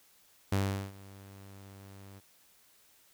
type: tone with ADSR envelope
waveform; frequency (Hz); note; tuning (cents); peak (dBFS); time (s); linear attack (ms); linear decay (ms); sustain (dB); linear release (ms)
sawtooth; 98; G2; 0; -22; 0.52-2.21; 6; 390; -23; 32
effects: white hiss -64 dBFS RMS until 3.13 s